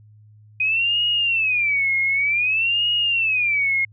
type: tone with vibrato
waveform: sine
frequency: 2489 Hz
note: D#7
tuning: in tune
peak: -17 dBFS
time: 0.6-3.85 s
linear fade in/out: 5 ms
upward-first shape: sine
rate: 0.54 Hz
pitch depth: 250 cents each way
effects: added 106 Hz sine -46 dBFS peak until 3.92 s